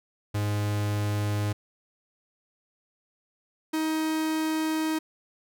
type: tone pair in turn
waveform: 45% pulse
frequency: 103.83 / 315.2 Hz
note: G#2 / D#4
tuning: 0 / +23 cents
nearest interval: octave + perfect fifth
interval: 1923 cents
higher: second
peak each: -25 dBFS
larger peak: neither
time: 0.34-1.53 / 3.73-4.99 s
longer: second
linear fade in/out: 10 ms
effects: none